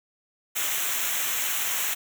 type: noise with comb filter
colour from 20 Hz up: white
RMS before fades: -27 dBFS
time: 0.55-1.95 s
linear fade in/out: 20 ms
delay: 0.21 ms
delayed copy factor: -0.75
effects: none